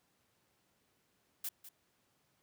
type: noise with echo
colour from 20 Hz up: blue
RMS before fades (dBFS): -39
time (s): 1.44-1.49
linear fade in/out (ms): 5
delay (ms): 200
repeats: 1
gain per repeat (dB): -13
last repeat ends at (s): 1.69
effects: pink hiss -75 dBFS RMS until 2.42 s + high-pass 100 Hz 12 dB/octave